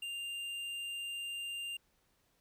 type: tone with tanh clipping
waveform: triangle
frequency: 2794 Hz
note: F7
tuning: in tune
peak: -40 dBFS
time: 0.02-1.77 s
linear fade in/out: 5 ms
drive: 14 dB
effects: pink hiss -74 dBFS RMS until 2.4 s